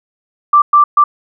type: tone bursts at uneven times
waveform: sine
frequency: 1174.7 Hz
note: D6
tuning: in tune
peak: -4 dBFS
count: 3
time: 0.53-0.62 / 0.73-0.84 / 0.97-1.04 s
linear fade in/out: 5 ms
effects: none